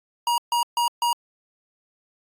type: tone bursts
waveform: square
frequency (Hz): 952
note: A#5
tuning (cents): +36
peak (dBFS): -20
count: 4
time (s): 0.27-1.13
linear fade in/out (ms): 2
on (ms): 110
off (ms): 140
effects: AAC 64 kbps